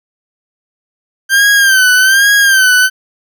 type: tone with vibrato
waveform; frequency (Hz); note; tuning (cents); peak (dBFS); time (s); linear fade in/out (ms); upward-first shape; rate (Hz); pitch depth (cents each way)
40% pulse; 1568; G6; 0; -5; 1.29-2.9; 50; sine; 1.2; 86
effects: none